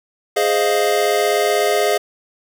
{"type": "chord", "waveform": "square", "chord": "F minor seventh", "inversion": "first", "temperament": "equal", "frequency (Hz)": [415.3, 523.3, 622.3, 698.5], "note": ["Ab4", "C5", "Eb5", "F5"], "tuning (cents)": [0, 0, 0, 0], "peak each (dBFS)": [-19, -24, -21, -21], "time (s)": [0.36, 1.98], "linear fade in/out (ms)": 10, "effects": []}